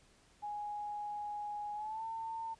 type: tone with pitch glide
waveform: sine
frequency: 830.6 to 900.6 Hz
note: G#5 to A5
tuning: 0 to +40 cents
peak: -38 dBFS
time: 0.42-2.55 s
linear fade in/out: 20 ms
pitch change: +140 cents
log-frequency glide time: 1.74-2.05 s
effects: pink hiss -66 dBFS RMS until 2.59 s + resampled to 22050 Hz